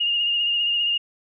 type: tone with vibrato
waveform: sine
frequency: 2835 Hz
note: F7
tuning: 25 cents sharp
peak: -19 dBFS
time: 0-0.98 s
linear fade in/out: 10 ms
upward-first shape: triangle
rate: 15 Hz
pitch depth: 34 cents each way
effects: none